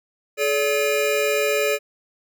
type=tone cluster; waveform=square; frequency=426.3 / 573 / 2421 Hz; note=G#4 / D5 / D#7; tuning=+45 / -43 / -48 cents; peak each=-23 / -23 / -26 dBFS; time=0.37-1.79 s; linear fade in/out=50 ms; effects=none